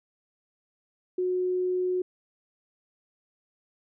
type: tone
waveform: sine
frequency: 365.1 Hz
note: F#4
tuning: 23 cents flat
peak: -24 dBFS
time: 1.18-2.02 s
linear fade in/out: 5 ms
effects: none